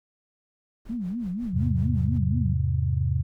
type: noise with tremolo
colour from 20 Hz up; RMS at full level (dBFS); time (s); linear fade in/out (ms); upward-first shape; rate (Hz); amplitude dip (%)
brown; -43; 0.85-2.18; 5; sine; 5.4; 85
type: tone with vibrato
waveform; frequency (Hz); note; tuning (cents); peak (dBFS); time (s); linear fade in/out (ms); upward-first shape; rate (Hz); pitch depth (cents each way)
sine; 207.7; G#3; 0; -27; 0.89-2.54; 10; sine; 4.2; 280
type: chord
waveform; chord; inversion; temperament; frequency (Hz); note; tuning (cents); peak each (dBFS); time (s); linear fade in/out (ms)
sine; E augmented; none; equal; 82.41 / 103.83 / 130.81; E2 / G#2 / B#2; 0 / 0 / 0; -25 / -28 / -25; 1.53-3.23; 20
effects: none